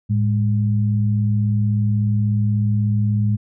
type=tone pair together; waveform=sine; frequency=108.4 / 204.8 Hz; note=A2 / G#3; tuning=-25 / -24 cents; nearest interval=major seventh; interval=1101 cents; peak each=-16 / -22 dBFS; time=0.09-3.37 s; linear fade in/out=20 ms; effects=none